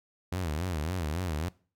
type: tone with vibrato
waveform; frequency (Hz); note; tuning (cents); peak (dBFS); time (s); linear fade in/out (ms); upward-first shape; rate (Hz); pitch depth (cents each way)
sawtooth; 83.4; E2; +21; -26; 0.32-1.49; 5; sine; 3.6; 200
effects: noise-tail reverb RT60 0.4 s tail -22 dB re dry